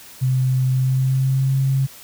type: tone with pitch glide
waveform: sine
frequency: 129.5 to 134.61 Hz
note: C3 to C3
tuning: -17 to +50 cents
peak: -15 dBFS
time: 0.21-1.87 s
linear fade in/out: 20 ms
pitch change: +67 cents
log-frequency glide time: 0.72-1.55 s
effects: white hiss -42 dBFS RMS until 2.03 s